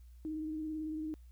sine tone with vibrato, 311.1 Hz, D#4, in tune, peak -36 dBFS, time 0.25-1.14 s, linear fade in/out 0 ms, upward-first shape triangle, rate 18 Hz, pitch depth 32 cents each way, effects added 60 Hz sine -52 dBFS peak until 1.31 s + white hiss -75 dBFS RMS until 1.31 s

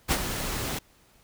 pink noise with ADSR envelope, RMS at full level -22 dBFS, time 0.08-0.79 s, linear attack 38 ms, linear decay 55 ms, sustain -9 dB, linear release 8 ms, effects pink hiss -60 dBFS RMS until 1.23 s

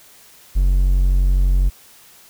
triangle tone, 46 Hz, F#1, 9 cents flat, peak -10 dBFS, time 0.55-1.7 s, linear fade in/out 20 ms, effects white hiss -47 dBFS RMS until 2.29 s

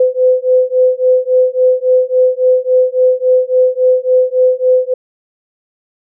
sine beating tone pair, 507 / 510.6 Hz, B4 / C5, +45 / -42 cents, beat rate 3.6 Hz, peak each -11 dBFS, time 0-4.94 s, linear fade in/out 5 ms, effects none

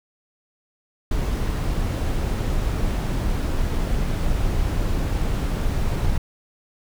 brown noise, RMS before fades -22 dBFS, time 1.11-6.18 s, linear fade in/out 5 ms, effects none

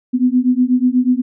sine beating tone pair, 246.9 / 255.1 Hz, B3 / C4, 0 / -44 cents, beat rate 8.2 Hz, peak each -14 dBFS, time 0.13-1.22 s, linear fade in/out 20 ms, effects none

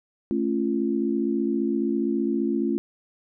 sine chord, A augmented, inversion none, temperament just, 220 / 275 / 343.8 Hz, A3 / C#4 / E#4, 0 / -14 / -27 cents, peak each -26 dBFS, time 0.31-2.78 s, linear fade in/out 0 ms, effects none

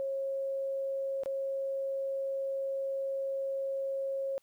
sine tone with dropouts, 543 Hz, C#5, 36 cents flat, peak -31 dBFS, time 0-4.38 s, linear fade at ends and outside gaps 0 ms, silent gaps 1.235-1.259 s, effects white hiss -72 dBFS RMS until 4.42 s

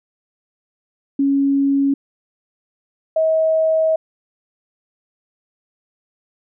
sine tone pair in turn, 277.2 / 638.7 Hz, C#4 / D#5, 0 / +45 cents, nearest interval octave + major second, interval 1445 cents, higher second, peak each -13 dBFS, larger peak neither, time 1.19-1.94 / 3.16-3.96 s, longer second, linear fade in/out 5 ms, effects none

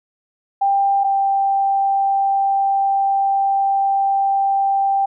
sine tone pair in turn, 792 / 786.5 Hz, G5 / G5, +18 / +6 cents, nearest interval unison, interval 12 cents, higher first, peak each -13 / -14 dBFS, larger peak first, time 0.61-1.04 / 1.04-5.06 s, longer second, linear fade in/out 10 ms, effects none

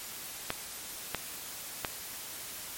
clicks, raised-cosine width 0.3 ms, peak -13 dBFS, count 3, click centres 0.504 / 1.147 / 1.848 s, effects white hiss -42 dBFS RMS until 2.77 s + MP3 64 kbps

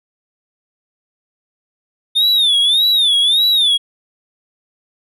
triangle tone with vibrato, 3603 Hz, A7, 40 cents sharp, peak -9 dBFS, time 2.15-3.78 s, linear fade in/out 20 ms, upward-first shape sine, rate 1.7 Hz, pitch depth 150 cents each way, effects none

